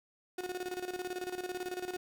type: tone with tremolo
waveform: 35% pulse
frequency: 363.4 Hz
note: F#4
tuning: 31 cents flat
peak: -33 dBFS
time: 0.38-1.97 s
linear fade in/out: 5 ms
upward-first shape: square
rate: 18 Hz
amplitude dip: 70%
effects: none